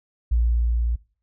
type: tone with level ramp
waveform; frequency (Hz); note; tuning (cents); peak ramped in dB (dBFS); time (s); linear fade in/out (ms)
sine; 58.27; A#1; 0; -16 to -20; 0.31-0.96; 10
effects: noise-tail reverb RT60 0.4 s tail -21 dB re dry